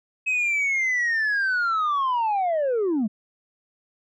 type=linear sweep; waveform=sine; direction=down; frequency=2564 to 196 Hz; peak=-18 dBFS; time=0.26-3.08 s; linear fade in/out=20 ms; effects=tanh soft clip ceiling -19 dBFS